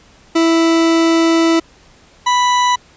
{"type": "tone pair in turn", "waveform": "40% pulse", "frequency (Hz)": [329.6, 987.7], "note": ["E4", "B5"], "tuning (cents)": [0, 0], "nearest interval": "octave + perfect fifth", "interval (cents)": 1900, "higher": "second", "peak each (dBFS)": [-9, -10], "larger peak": "first", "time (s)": [[0.35, 1.6], [2.26, 2.76]], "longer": "first", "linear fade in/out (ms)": 10, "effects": ["pink hiss -47 dBFS RMS until 2.96 s", "resampled to 16000 Hz"]}